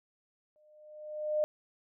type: tone with exponential growth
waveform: sine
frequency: 607 Hz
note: D#5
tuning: 43 cents flat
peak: -24 dBFS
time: 0.56-1.44 s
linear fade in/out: 0 ms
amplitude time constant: 190 ms
effects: none